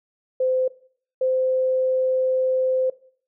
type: tone pair in turn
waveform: sine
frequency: 515 / 517.3 Hz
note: C5 / C5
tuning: -28 / -20 cents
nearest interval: unison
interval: 8 cents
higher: second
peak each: -18 dBFS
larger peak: neither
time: 0.4-0.68 / 1.21-2.9 s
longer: second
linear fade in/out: 5 ms
effects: noise-tail reverb RT60 0.5 s tail -18 dB re dry